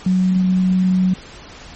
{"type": "tone", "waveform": "sine", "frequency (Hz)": 185, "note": "F#3", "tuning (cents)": 0, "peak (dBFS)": -12, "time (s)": [0.06, 1.14], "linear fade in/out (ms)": 5, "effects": ["pink hiss -38 dBFS RMS until 1.75 s", "MP3 32 kbps"]}